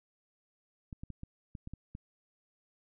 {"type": "clicks", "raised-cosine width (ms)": 5, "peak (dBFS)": -30, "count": 8, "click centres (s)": [0.928, 1.035, 1.103, 1.234, 1.552, 1.674, 1.736, 1.951], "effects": []}